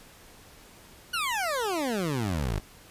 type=exponential sweep; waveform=20% pulse; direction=down; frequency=1493 to 46.25 Hz; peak=-22 dBFS; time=1.13-2.6 s; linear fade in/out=10 ms; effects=pink hiss -52 dBFS RMS until 2.9 s + resampled to 32000 Hz